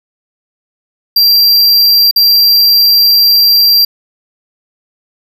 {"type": "tone with dropouts", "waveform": "square", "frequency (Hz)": 4731, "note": "D8", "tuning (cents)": 12, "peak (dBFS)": -5, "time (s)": [1.16, 3.85], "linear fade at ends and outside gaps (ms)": 5, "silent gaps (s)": [2.112, 2.16], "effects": []}